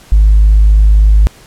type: tone with tanh clipping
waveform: triangle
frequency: 51.91 Hz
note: G#1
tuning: in tune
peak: -3 dBFS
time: 0.12-1.27 s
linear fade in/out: 0 ms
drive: 5 dB
effects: pink hiss -40 dBFS RMS until 1.46 s + low-pass 12000 Hz 12 dB/octave

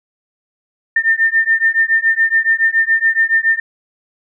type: beating tone pair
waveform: sine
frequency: 1802 / 1809.1 Hz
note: A6 / A6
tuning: +41 / +48 cents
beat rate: 7.1 Hz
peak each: -14 dBFS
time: 0.96-3.6 s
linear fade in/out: 5 ms
effects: none

